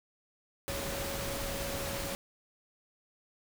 sine tone in noise, 554.4 Hz, C#5, in tune, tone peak -40 dBFS, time 0.68-2.15 s, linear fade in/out 0 ms, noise pink, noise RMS -37 dBFS, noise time 0.68-2.15 s, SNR -6 dB, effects none

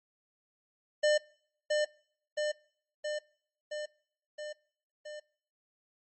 square tone with echo, 600 Hz, D5, 37 cents sharp, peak -24 dBFS, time 1.03-1.18 s, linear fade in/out 10 ms, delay 670 ms, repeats 6, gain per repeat -3 dB, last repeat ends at 5.2 s, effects noise-tail reverb RT60 0.6 s tail -23 dB re dry + MP3 32 kbps

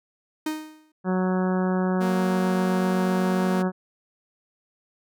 45% pulse tone with exponential decay, 310 Hz, D#4, 6 cents flat, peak -23 dBFS, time 0.46-0.92 s, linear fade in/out 5 ms, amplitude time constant 100 ms
harmonic tone, 185 Hz, F#3, in tune, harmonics 1 / 2 / 3 / 4 / 5 / 6 / 7 / 8 / 9, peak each -22 / -28 / -32 / -34 / -36 / -38 / -39 / -40 / -41 dBFS, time 1.04-3.72 s, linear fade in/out 50 ms
sawtooth tone, 233.1 Hz, A#3, in tune, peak -25 dBFS, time 2-3.63 s, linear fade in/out 20 ms
effects none

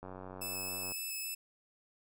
click train, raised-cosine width 1 ms, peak -32 dBFS, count 84, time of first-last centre 0.03-0.92 s, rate 93.3 Hz
5% pulse tone with vibrato, 2606 Hz, E7, 20 cents flat, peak -29 dBFS, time 0.41-1.35 s, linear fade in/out 10 ms, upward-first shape square, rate 3.6 Hz, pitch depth 8 cents each way
effects none

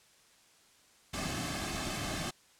pink noise with comb filter, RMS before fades -36 dBFS, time 1.13-2.31 s, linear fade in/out 10 ms, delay 2.1 ms, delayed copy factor -0.65, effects white hiss -63 dBFS RMS until 2.59 s + low-pass 9000 Hz 12 dB/octave

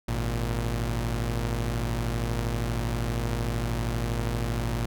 sawtooth tone pair together, 52.12 / 117 Hz, G#1 / A#2, +7 / +7 cents, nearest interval octave + major second, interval 1400 cents, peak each -25 dBFS, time 0.08-4.86 s, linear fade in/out 5 ms, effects none

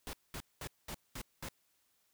pink noise bursts, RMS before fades -43 dBFS, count 6, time 0.07-1.486 s, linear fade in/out 0 ms, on 61 ms, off 210 ms, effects white hiss -75 dBFS RMS until 2.13 s

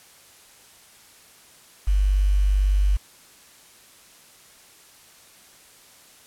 sine tone with quantisation, 49 Hz, G1, in tune, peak -16 dBFS, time 1.87-2.97 s, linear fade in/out 10 ms, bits 7, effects white hiss -51 dBFS RMS until 6.26 s + low-pass 12000 Hz 12 dB/octave

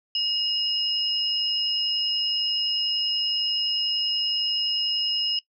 sine tone pair together, 2872 / 5117 Hz, F7 / D#8, +48 / +48 cents, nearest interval minor seventh, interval 1000 cents, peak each -25 dBFS, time 0.15-5.39 s, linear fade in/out 2 ms, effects noise-tail reverb RT60 0.1 s tail -20 dB re dry

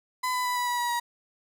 35% pulse tone with pitch steps, 1009 / 999.7 / 990.5 / 981.4 / 972.4 / 963.4 / 954.6 Hz, B5 / B5 / B5 / B5 / B5 / B5 / A#5, +37 / +21 / +5 / -11 / -27 / -43 / +41 cents, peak -24 dBFS, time 0.23-1 s, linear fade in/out 10 ms, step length 110 ms, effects none

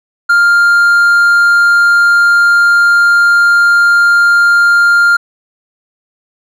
triangle tone, 1400 Hz, F6, 4 cents sharp, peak -3 dBFS, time 0.29-5.17 s, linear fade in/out 10 ms, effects none

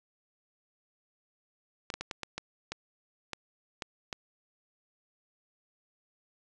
clicks, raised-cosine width 0.2 ms, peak -18 dBFS, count 10, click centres 1.902 / 1.94 / 2.01 / 2.112 / 2.233 / 2.38 / 2.72 / 3.333 / 3.822 / 4.128 s, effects resampled to 22050 Hz

